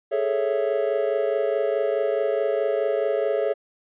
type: chord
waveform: triangle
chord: A major seventh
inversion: third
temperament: equal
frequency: 415.3 / 440 / 554.4 / 659.3 Hz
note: G#4 / A4 / C#5 / E5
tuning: 0 / 0 / 0 / 0 cents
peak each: -24 / -25 / -23 / -26 dBFS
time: 0.11-3.54 s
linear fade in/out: 20 ms
effects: resampled to 8000 Hz